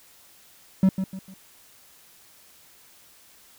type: tone with echo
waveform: triangle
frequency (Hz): 190.2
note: F#3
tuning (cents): +48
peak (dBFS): -12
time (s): 0.83-0.89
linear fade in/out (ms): 2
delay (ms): 150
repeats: 3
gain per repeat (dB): -9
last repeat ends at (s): 1.34
effects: white hiss -54 dBFS RMS until 3.58 s